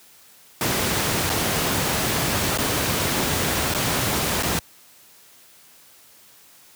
pink noise with dropouts, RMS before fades -22 dBFS, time 0.61-4.59 s, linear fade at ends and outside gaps 1 ms, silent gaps 1.295-1.299 / 2.575-2.585 / 3.739-3.747 / 4.426-4.432 s, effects white hiss -51 dBFS RMS until 6.75 s + high-pass 80 Hz 12 dB/octave

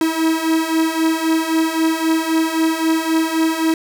45% pulse beating tone pair, 320 / 323.8 Hz, D#4 / E4, +49 / -31 cents, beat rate 3.8 Hz, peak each -20 / -17 dBFS, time 0.01-3.74 s, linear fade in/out 2 ms, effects none

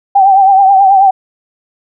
sine tone with vibrato, 779 Hz, G5, 11 cents flat, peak -3 dBFS, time 0.15-1.11 s, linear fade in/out 10 ms, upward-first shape triangle, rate 9.3 Hz, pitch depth 69 cents each way, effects none

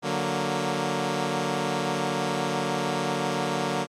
10% pulse chord, D augmented, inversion none, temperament equal, 146.83 / 185 / 233.1 Hz, D3 / F#3 / A#3, 0 / 0 / 0 cents, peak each -21 dBFS, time 0.02-3.87 s, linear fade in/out 50 ms, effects low-pass 8000 Hz 12 dB/octave + MP3 96 kbps

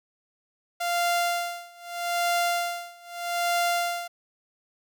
sawtooth tone with tremolo, 695 Hz, F5, 9 cents flat, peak -18 dBFS, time 0.8-4.08 s, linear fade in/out 10 ms, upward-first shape sine, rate 0.8 Hz, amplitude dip 95%, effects none

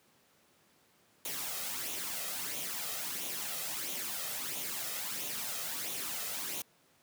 white noise with flanger, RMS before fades -38 dBFS, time 1.25-6.62 s, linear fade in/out 2 ms, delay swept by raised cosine 0.3 to 1.6 ms, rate 1.5 Hz, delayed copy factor +0.55, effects pink hiss -67 dBFS RMS until 7.02 s + high-pass 150 Hz 12 dB/octave

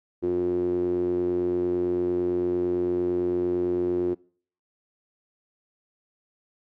sawtooth tone with band-pass filter, 88.9 Hz, F2, 31 cents sharp, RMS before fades -25 dBFS, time 0.22-4.15 s, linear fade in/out 20 ms, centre 350 Hz, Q 8.4, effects noise-tail reverb RT60 0.5 s tail -24 dB re dry

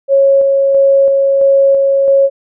sine tone with tremolo, 549 Hz, C#5, 17 cents flat, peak -5 dBFS, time 0.08-2.3 s, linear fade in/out 50 ms, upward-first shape square, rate 1.5 Hz, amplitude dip 25%, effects none

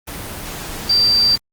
sine tone in noise, 4688 Hz, D8, 4 cents flat, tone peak -11 dBFS, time 0.89-1.36 s, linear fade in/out 10 ms, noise pink, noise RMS -29 dBFS, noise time 0.07-1.38 s, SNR +15 dB, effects Opus 24 kbps

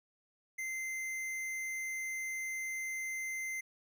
sine tone with tanh clipping, 2077 Hz, C7, 13 cents flat, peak -38 dBFS, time 0.58-3.61 s, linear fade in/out 10 ms, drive 16 dB, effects none

